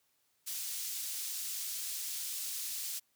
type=high-pass noise; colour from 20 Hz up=pink; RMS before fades=-39 dBFS; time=0.46-3 s; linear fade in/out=20 ms; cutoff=5300 Hz; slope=12 dB/octave; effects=white hiss -75 dBFS RMS until 3.15 s + high-pass 60 Hz 12 dB/octave